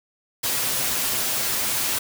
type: noise with comb filter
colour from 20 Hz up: white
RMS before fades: -24 dBFS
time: 0.43-1.99 s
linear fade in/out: 10 ms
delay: 7.9 ms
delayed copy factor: +0.55
effects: none